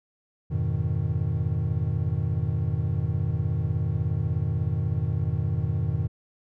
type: chord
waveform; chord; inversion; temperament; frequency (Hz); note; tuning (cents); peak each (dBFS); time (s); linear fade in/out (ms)
triangle; F half-diminished seventh; none; equal; 87.31 / 103.83 / 123.47 / 155.56; F2 / Ab2 / Cb3 / Eb3; 0 / 0 / 0 / 0; -27; 0.5-6.08; 20
effects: none